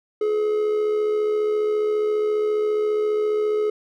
triangle tone with amplitude modulation, 424.5 Hz, G#4, 38 cents sharp, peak -15 dBFS, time 0.21-3.7 s, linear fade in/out 5 ms, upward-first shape sine, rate 74.7 Hz, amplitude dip 40%, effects none

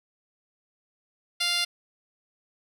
10% pulse tone with band-pass filter, 698.5 Hz, F5, in tune, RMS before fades -26 dBFS, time 1.4-1.65 s, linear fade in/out 10 ms, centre 5000 Hz, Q 1.1, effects none

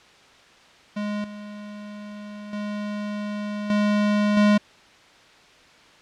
square tone with level steps, 207.7 Hz, G#3, in tune, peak -26 / -36 / -28 / -19 / -15 dBFS, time 0.96-4.58 s, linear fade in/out 10 ms, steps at 1.24 / 2.53 / 3.7 / 4.37 s, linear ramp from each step 2 ms, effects white hiss -51 dBFS RMS until 6.01 s + low-pass 4000 Hz 12 dB/octave

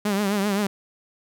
sawtooth tone with vibrato, 202 Hz, G#3, 48 cents flat, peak -17 dBFS, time 0.05-0.67 s, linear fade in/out 5 ms, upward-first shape triangle, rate 7.7 Hz, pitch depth 94 cents each way, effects none

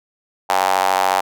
square tone with high-pass filter, 46.95 Hz, F#1, 26 cents sharp, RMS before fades -17 dBFS, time 0.49-1.21 s, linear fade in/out 10 ms, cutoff 800 Hz, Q 4.2, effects none

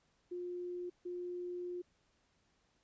sine tone bursts at uneven times, 355.3 Hz, F4, 30 cents sharp, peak -39 dBFS, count 2, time 0.31-0.9 / 1.05-1.82 s, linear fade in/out 10 ms, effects pink hiss -75 dBFS RMS until 2.83 s + resampled to 16000 Hz

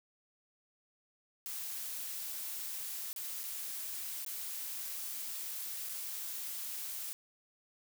blue noise with dropouts, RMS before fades -41 dBFS, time 1.46-7.13 s, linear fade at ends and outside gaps 0 ms, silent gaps 3.13-3.162 / 3.433-3.438 / 4.248-4.263 / 5.889-5.893 s, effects none

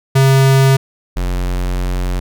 square tone pair in turn, 134.6 / 45.11 Hz, C3 / F#1, +49 / -43 cents, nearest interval octave + perfect fifth, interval 1892 cents, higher first, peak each -8 / -16 dBFS, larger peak first, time 0.15-0.77 / 1.16-2.2 s, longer second, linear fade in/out 10 ms, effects none

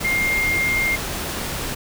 sine tone in noise, 2118 Hz, C7, 21 cents sharp, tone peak -18 dBFS, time 0.04-0.96 s, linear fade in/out 10 ms, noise pink, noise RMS -27 dBFS, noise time 0-1.75 s, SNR +6 dB, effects none

